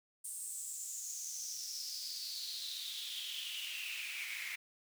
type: noise with high-pass filter sweep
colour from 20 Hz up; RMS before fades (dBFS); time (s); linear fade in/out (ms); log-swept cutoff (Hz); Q
pink; -43; 0.24-4.56; 10; 8900 to 2100; 6.6
effects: none